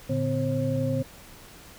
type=tone cluster; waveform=sine; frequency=112.6 / 144.3 / 255.3 / 536 Hz; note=A2 / D3 / C4 / C5; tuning=+40 / -30 / -42 / +42 cents; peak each=-29 dBFS; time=0.09-1.03 s; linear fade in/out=10 ms; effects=pink hiss -48 dBFS RMS until 1.78 s